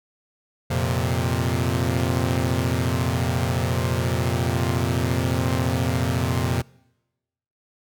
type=chord; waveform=sawtooth; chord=F suspended fourth; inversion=none; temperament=equal; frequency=87.31 / 116.54 / 130.81 Hz; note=F2 / Bb2 / C3; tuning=0 / 0 / 0 cents; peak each=-21 dBFS; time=0.7-6.62 s; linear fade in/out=10 ms; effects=noise-tail reverb RT60 1.0 s tail -25 dB re dry